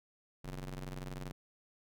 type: ring-modulated tone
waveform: sawtooth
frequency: 92.5 Hz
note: F#2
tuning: in tune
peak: -34 dBFS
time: 0.44-1.32 s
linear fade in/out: 10 ms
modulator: 56.5 Hz
effects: none